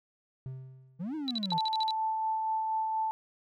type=tone with exponential decay; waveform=triangle; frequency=130.81 Hz; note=C3; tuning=in tune; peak=-33 dBFS; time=0.46-1.29 s; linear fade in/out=0 ms; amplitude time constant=180 ms
type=exponential two-way sweep; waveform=triangle; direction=up then down; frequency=155.56 to 323 to 156.8 Hz; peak=-31 dBFS; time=0.99-1.59 s; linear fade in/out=20 ms; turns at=1.15 s
type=tone bursts; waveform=sine; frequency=3951 Hz; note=B7; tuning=in tune; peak=-30 dBFS; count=9; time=1.28-1.907 s; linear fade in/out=0 ms; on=27 ms; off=48 ms
type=tone with tremolo; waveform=sine; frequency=880 Hz; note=A5; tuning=in tune; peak=-27 dBFS; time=1.52-3.11 s; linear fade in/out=0 ms; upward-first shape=sine; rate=4.2 Hz; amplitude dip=25%
effects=none